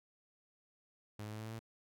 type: tone with pitch steps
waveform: sawtooth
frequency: 105.1 / 106.63 / 108.18 / 109.75 / 111.35 / 112.97 Hz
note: G#2 / G#2 / A2 / A2 / A2 / A2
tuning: +21 / +46 / -29 / -4 / +21 / +46 cents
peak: -39 dBFS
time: 1.19-1.592 s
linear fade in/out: 5 ms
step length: 67 ms
effects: none